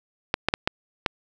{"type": "clicks", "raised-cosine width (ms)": 0.3, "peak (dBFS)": -4, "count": 5, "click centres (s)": [0.341, 0.486, 0.539, 0.675, 1.062], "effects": []}